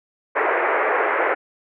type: band-pass noise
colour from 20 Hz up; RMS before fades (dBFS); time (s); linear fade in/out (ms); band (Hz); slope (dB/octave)
pink; -20; 0.35-1.35; 20; 370 to 2200; 48
effects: none

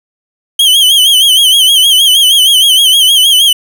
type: tone with vibrato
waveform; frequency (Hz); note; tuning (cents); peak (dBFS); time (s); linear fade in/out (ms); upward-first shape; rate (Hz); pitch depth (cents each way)
45% pulse; 3140; G7; +2; -4; 0.59-3.53; 5; sine; 6.4; 94
effects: none

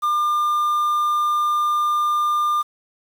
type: tone with quantisation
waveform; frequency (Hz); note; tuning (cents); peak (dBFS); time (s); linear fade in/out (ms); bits
triangle; 1200; D6; +37; -15; 0.02-2.63; 20; 7
effects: none

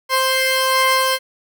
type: tone pair together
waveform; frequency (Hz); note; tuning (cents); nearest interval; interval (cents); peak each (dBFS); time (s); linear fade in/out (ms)
15% pulse; 524 / 1049.2; C5 / C6; +2 / +4; octave; 1202; -11; 0.09-1.19; 50
effects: none

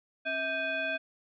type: tone with frequency modulation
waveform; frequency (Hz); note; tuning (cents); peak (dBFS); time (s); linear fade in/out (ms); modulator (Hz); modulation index
sine; 1568; G6; 0; -29; 0.25-0.98; 20; 920; 1.3
effects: none

